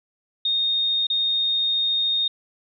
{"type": "tone with dropouts", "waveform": "sine", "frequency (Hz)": 3693, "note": "A#7", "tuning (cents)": -17, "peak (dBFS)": -19, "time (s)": [0.45, 2.28], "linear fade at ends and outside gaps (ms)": 5, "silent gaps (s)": [1.069, 1.1], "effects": []}